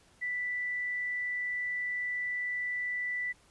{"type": "tone", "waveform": "sine", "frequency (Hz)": 1975.5, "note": "B6", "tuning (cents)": 0, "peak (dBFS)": -31, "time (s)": [0.21, 3.33], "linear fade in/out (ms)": 20, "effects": ["pink hiss -63 dBFS RMS until 3.5 s", "resampled to 24000 Hz"]}